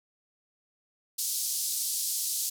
white band-pass noise, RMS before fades -31 dBFS, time 1.18-2.5 s, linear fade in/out 10 ms, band 4400 to 13000 Hz, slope 24 dB/octave, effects none

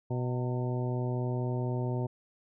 harmonic tone with a mistuned harmonic, 124.1 Hz, B2, 9 cents sharp, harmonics 1 / 2 / 3 / 4 / 5 / 6 / 7, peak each -30 / -38 / -37 / -43 / -42 / -47 / -44 dBFS, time 0.1-2.07 s, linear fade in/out 10 ms, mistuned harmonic 7, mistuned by +61 cents, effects none

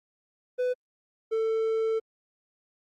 triangle tone pair in turn, 499.8 / 445.3 Hz, B4 / A4, +21 / +21 cents, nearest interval major second, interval 200 cents, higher first, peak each -22 dBFS, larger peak neither, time 0.58-0.74 / 1.31-2 s, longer second, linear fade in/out 20 ms, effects Opus 24 kbps

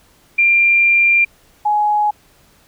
sine tone pair in turn, 2383 / 837.9 Hz, D7 / G#5, +25 / +15 cents, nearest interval octave + tritone, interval 1810 cents, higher first, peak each -9 / -12 dBFS, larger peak first, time 0.38-1.25 / 1.65-2.11 s, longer first, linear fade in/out 10 ms, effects pink hiss -52 dBFS RMS until 2.67 s

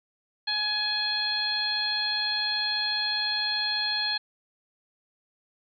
harmonic tone, 841 Hz, G#5, 22 cents sharp, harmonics 1 / 2 / 3 / 4 / 5, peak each -37 / -32 / -38 / -33 / -27 dBFS, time 0.47-4.18 s, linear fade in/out 10 ms, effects none

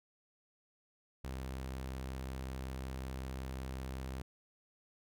sawtooth tone, 65.41 Hz, C2, in tune, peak -36 dBFS, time 1.24-4.22 s, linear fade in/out 5 ms, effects none

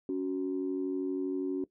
sine tone pair together, 279.4 / 371.9 Hz, C#4 / F#4, +14 / +9 cents, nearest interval perfect fourth, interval 495 cents, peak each -31 / -32 dBFS, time 0.09-1.64 s, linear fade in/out 2 ms, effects noise-tail reverb RT60 0.1 s tail -18 dB re dry + tanh soft clip ceiling -23 dBFS

